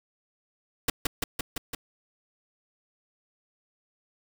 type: noise with echo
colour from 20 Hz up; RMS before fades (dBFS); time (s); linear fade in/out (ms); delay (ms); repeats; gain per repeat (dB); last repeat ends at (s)
pink; -23; 0.88-0.9; 5; 170; 5; -2; 1.75
effects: none